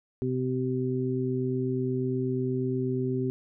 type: harmonic tone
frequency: 128.3 Hz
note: C3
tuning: 34 cents flat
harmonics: 1 / 2 / 3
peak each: -30 / -30 / -30 dBFS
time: 0.22-3.3 s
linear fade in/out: 0 ms
effects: none